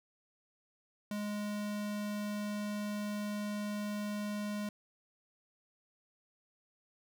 square tone, 207.7 Hz, G#3, in tune, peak -36 dBFS, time 1.11-4.69 s, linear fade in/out 2 ms, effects none

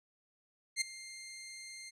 15% pulse tone with ADSR envelope, 2105 Hz, C7, 10 cents sharp, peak -22 dBFS, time 0.76-1.91 s, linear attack 53 ms, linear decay 9 ms, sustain -18 dB, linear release 25 ms, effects resampled to 24000 Hz

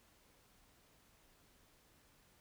silence, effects pink hiss -69 dBFS RMS until 2.4 s

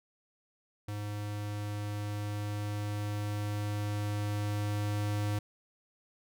square tone with level ramp, 103.83 Hz, G#2, in tune, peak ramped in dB -36 to -30 dBFS, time 0.88-5.39 s, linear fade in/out 5 ms, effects none

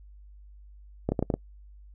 clicks, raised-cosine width 2 ms, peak -12 dBFS, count 6, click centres 1.09 / 1.12 / 1.192 / 1.226 / 1.302 / 1.34 s, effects noise-tail reverb RT60 0.1 s tail -25 dB re dry + added 50 Hz sine -47 dBFS peak until 1.94 s

